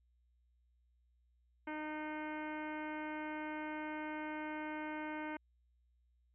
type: harmonic tone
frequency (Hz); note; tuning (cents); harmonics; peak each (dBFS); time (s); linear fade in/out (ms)
306.4; D#4; -27; 1 / 2 / 3 / 4 / 5 / 6 / 7 / 8 / 9 / 10; -43 / -49 / -46 / -56 / -49 / -56 / -51 / -58 / -65 / -65; 1.67-5.37; 5
effects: added 60 Hz sine -70 dBFS peak until 6.34 s